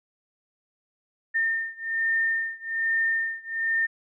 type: beating tone pair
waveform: sine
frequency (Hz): 1813 / 1814.2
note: A#6 / A#6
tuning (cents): -49 / -47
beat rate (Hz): 1.2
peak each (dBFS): -26 / -27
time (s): 1.34-3.87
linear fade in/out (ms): 20
effects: none